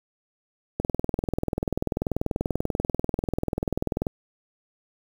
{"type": "click train", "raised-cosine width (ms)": 2, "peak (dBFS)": -11, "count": 68, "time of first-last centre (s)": [0.8, 4.068], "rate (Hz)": 20.5, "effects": ["7-bit"]}